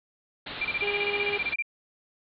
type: low-pass noise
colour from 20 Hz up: white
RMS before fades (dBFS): -38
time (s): 0.46-1.54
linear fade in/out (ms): 5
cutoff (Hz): 4200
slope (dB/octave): 96
type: tone bursts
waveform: sine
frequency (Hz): 2370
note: D7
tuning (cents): +15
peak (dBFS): -25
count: 16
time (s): 0.61-1.624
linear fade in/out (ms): 5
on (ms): 39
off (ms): 26
type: harmonic tone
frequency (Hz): 408.6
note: G#4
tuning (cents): -28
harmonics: 1 / 2 / 3 / 4 / 5 / 6 / 7 / 8 / 9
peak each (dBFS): -30 / -39 / -47 / -46 / -48 / -41 / -38 / -46 / -51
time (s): 0.82-1.38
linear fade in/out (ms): 5
effects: none